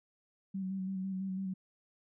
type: tone with vibrato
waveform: sine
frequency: 190.2 Hz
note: F#3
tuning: 48 cents sharp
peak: -34 dBFS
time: 0.54-1.54 s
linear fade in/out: 10 ms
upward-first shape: square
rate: 6 Hz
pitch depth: 25 cents each way
effects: none